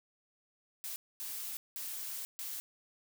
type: noise bursts at uneven times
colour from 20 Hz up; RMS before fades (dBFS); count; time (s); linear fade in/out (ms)
blue; -41; 4; 0.84-0.96 / 1.2-1.57 / 1.76-2.25 / 2.39-2.6; 0
effects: none